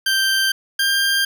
20% pulse tone pair in turn, 1568 / 1593.6 Hz, G6 / G6, 0 / +28 cents, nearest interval unison, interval 28 cents, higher second, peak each -11 dBFS, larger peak neither, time 0.06-0.52 / 0.79-1.25 s, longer neither, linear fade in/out 5 ms, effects none

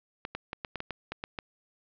clicks, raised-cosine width 0.3 ms, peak -18 dBFS, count 10, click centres 0.251 / 0.35 / 0.531 / 0.648 / 0.757 / 0.804 / 0.907 / 1.12 / 1.239 / 1.388 s, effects low-pass 4000 Hz 12 dB/octave

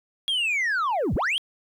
sine linear two-way sweep, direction down then up, 3322 to 31.59 to 3322 Hz, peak -19 dBFS, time 0.28-1.38 s, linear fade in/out 0 ms, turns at 1.15 s, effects tanh soft clip ceiling -21 dBFS + 10-bit

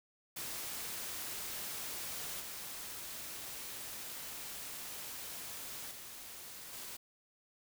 white noise with level steps, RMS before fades -42 / -45 / -49 / -46 dBFS, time 0.36-6.97 s, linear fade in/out 10 ms, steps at 2.4 / 5.91 / 6.73 s, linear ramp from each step 2 ms, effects none

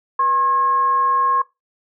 sine tone with frequency modulation, 1075 Hz, C6, 47 cents sharp, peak -14 dBFS, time 0.19-1.42 s, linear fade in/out 5 ms, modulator 584 Hz, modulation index 0.22, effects noise-tail reverb RT60 0.2 s tail -19 dB re dry

